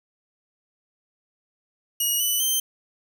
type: tone with pitch steps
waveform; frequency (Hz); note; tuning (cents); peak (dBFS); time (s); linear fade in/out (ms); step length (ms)
5% pulse; 2888 / 2980 / 3116; F#7 / F#7 / G7; -43 / +12 / -11; -13; 2-2.6; 5; 200
effects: none